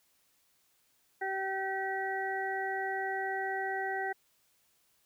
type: harmonic tone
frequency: 385.1 Hz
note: G4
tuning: 31 cents flat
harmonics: 1 / 2 / 4 / 5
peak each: -38 / -35 / -39 / -38 dBFS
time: 1.21-4.13 s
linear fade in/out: 10 ms
effects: white hiss -71 dBFS RMS until 5.05 s